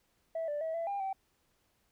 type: tone with pitch steps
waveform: sine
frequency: 654 / 588 / 645 / 668 / 801 / 772 Hz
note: E5 / D5 / E5 / E5 / G5 / G5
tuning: -14 / +2 / -38 / +23 / +37 / -27 cents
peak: -31 dBFS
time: 0.35-1.13 s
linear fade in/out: 5 ms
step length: 130 ms
effects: tanh soft clip ceiling -30 dBFS + pink hiss -74 dBFS RMS until 1.91 s